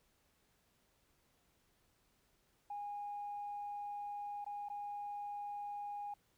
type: tone with dropouts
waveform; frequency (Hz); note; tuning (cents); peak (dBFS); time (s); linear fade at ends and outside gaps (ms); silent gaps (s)
sine; 820; G#5; -22; -40; 2.7-6.14; 5; 4.445-4.463 / 4.687-4.699
effects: tanh soft clip ceiling -36 dBFS + pink hiss -75 dBFS RMS until 6.37 s